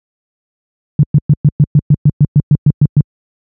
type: tone bursts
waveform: sine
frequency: 146.83 Hz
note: D3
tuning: in tune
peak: -3 dBFS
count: 14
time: 0.99-3.008 s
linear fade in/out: 2 ms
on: 42 ms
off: 110 ms
effects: high-pass 60 Hz 12 dB/octave